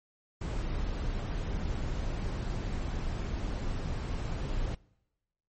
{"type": "noise", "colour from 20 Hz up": "brown", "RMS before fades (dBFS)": -33, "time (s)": [0.41, 4.75], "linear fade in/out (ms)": 5, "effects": ["noise-tail reverb RT60 1.0 s tail -25 dB re dry", "MP3 32 kbps"]}